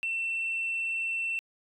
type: tone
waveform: sine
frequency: 2691 Hz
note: E7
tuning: 35 cents sharp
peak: -27 dBFS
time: 0.03-1.39 s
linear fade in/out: 0 ms
effects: tanh soft clip ceiling -25 dBFS